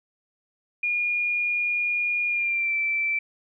sine tone with pitch glide, 2430 to 2332 Hz, D#7 to D7, -42 to -13 cents, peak -22 dBFS, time 0.83-3.19 s, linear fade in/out 5 ms, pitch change -71 cents, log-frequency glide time 2.27-2.75 s, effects none

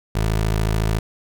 20% pulse tone, 53.9 Hz, A1, 35 cents flat, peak -13 dBFS, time 0.15-0.99 s, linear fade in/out 5 ms, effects none

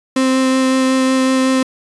35% pulse tone with vibrato, 261.6 Hz, C4, in tune, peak -10 dBFS, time 0.16-1.63 s, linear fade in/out 5 ms, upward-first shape sine, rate 5.4 Hz, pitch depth 8 cents each way, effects resampled to 24000 Hz

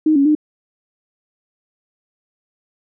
sine tone with pitch steps, 310.6 / 278.8 / 303.2 Hz, D#4 / C#4 / D#4, -3 / +10 / -45 cents, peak -10 dBFS, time 0.06-0.351 s, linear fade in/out 5 ms, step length 97 ms, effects none

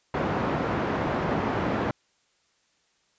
pink band-pass noise, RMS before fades -27 dBFS, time 0.14-1.91 s, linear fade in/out 2 ms, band 130 to 1300 Hz, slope 12 dB/octave, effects white hiss -68 dBFS RMS until 3.18 s + resampled to 16000 Hz

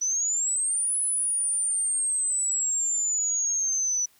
sine exponential two-way sweep, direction up then down, 5920 to 10210 to 5920 Hz, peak -23 dBFS, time 0.01-4.06 s, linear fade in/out 10 ms, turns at 0.98 s, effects white hiss -61 dBFS RMS until 4.19 s

